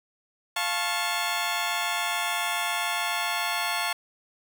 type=chord; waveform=15% pulse; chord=F augmented; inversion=none; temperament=just; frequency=698.5 / 873.1 / 1091.3 Hz; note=F5 / A5 / C#6; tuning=0 / -14 / -27 cents; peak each=-24 dBFS; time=0.56-3.93 s; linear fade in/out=5 ms; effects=none